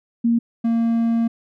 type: tone pair in turn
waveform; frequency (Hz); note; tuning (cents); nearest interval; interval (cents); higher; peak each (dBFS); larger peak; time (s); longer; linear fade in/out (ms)
sine / triangle; 233.1 / 230.3; A#3 / A#3; 0 / -21; unison; 21; first; -14 / -14; neither; 0.24-0.39 / 0.64-1.28; second; 10
effects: none